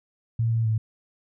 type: tone with pitch steps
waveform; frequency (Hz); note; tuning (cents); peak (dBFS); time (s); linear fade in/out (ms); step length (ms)
sine; 114.6 / 113.9 / 110.2; A#2 / A#2 / A2; -29 / -40 / +3; -20; 0.39-0.78; 5; 130
effects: none